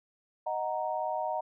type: chord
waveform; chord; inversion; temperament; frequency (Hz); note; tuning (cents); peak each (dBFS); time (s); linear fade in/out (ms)
sine; D# minor; none; equal; 622.3 / 740 / 932.3; D#5 / F#5 / A#5; 0 / 0 / 0; -34; 0.46-1.41; 10
effects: none